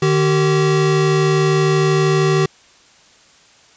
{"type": "tone pair together", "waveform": "square", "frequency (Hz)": [152.2, 383.8], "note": ["D#3", "G4"], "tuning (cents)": [-38, -37], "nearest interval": "octave + major third", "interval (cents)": 1601, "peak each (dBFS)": -16, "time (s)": [0.02, 2.46], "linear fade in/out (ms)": 5, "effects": ["white hiss -49 dBFS RMS until 3.76 s", "resampled to 16000 Hz"]}